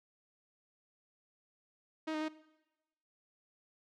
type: tone with pitch steps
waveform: sawtooth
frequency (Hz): 315.3 / 308.3 / 312.5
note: D#4 / D#4 / D#4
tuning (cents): +23 / -16 / +8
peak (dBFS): -31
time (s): 2.07-2.286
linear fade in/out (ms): 10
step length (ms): 72
effects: noise-tail reverb RT60 1.0 s tail -19 dB re dry + low-pass 4000 Hz 12 dB/octave